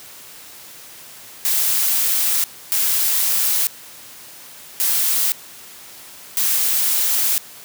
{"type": "noise bursts at uneven times", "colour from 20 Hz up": "blue", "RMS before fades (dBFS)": -18, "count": 4, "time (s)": [[1.45, 2.44], [2.72, 3.67], [4.8, 5.32], [6.37, 7.38]], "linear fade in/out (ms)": 0, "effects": ["white hiss -40 dBFS RMS until 7.64 s", "high-pass 80 Hz 12 dB/octave"]}